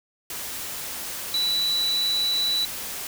sine tone in noise, 3951 Hz, B7, in tune, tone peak -21 dBFS, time 1.34-2.65 s, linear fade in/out 2 ms, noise white, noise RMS -33 dBFS, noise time 0.3-3.07 s, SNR +9 dB, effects none

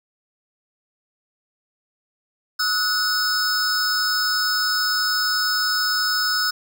square tone cluster, 1278 / 1467 / 5200 Hz, D#6 / F#6 / E8, +46 / -15 / -24 cents, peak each -29 / -24 / -22 dBFS, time 2.59-6.51 s, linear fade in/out 10 ms, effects none

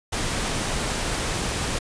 pink noise, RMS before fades -26 dBFS, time 0.12-1.79 s, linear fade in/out 10 ms, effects resampled to 22050 Hz

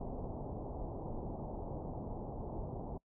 pink low-pass noise, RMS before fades -42 dBFS, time 0-2.98 s, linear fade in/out 10 ms, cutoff 890 Hz, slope 48 dB/octave, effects noise-tail reverb RT60 0.1 s tail -24 dB re dry

